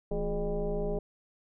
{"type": "tone with frequency modulation", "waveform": "sine", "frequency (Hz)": 220, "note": "A3", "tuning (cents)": 0, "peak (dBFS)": -28, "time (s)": [0.11, 0.99], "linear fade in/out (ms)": 5, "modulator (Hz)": 193, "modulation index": 2, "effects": []}